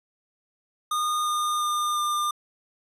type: tone with pitch steps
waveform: square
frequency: 1224 / 1216.2 / 1208.5 / 1200.9 Hz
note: D#6 / D#6 / D6 / D6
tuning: -29 / -40 / +49 / +38 cents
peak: -24 dBFS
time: 0.91-2.31 s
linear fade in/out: 5 ms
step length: 350 ms
effects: resampled to 32000 Hz